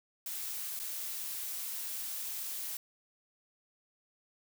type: noise with dropouts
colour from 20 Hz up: blue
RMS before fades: -39 dBFS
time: 0.26-2.77 s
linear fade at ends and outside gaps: 2 ms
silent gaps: 0.792-0.798 s
effects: none